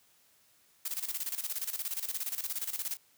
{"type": "noise with tremolo", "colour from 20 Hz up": "blue", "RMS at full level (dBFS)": -34, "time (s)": [0.85, 2.97], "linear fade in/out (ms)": 5, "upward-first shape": "square", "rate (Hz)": 17, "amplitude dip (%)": 75, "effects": ["white hiss -66 dBFS RMS until 3.17 s", "high-pass 60 Hz 12 dB/octave"]}